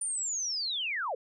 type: linear sweep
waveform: sine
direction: down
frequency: 9320 to 440 Hz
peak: -30 dBFS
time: 0.01-1.15 s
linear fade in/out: 5 ms
effects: none